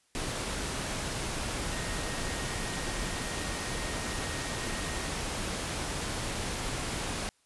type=tone in noise; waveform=sine; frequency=1864.7 Hz; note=A#6; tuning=in tune; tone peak=-44 dBFS; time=1.72-5.09 s; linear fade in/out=0 ms; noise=pink; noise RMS=-34 dBFS; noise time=0.15-7.29 s; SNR=-13 dB; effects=white hiss -69 dBFS RMS until 7.45 s + resampled to 24000 Hz